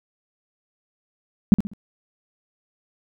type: tone with echo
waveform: sine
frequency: 204.3 Hz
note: G#3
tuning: 28 cents flat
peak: -6 dBFS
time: 1.52-1.54 s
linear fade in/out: 0 ms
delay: 65 ms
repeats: 3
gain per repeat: -10 dB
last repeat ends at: 1.735 s
effects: none